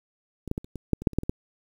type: clicks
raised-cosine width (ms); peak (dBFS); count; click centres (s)
3; -22 / -13 / -16 / -30 / -22 / -8 / -24 / -6 / -27 / -8 / -21 / -12; 12; 0.477 / 0.514 / 0.579 / 0.645 / 0.757 / 0.933 / 1.02 / 1.072 / 1.133 / 1.186 / 1.234 / 1.295
effects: 8-bit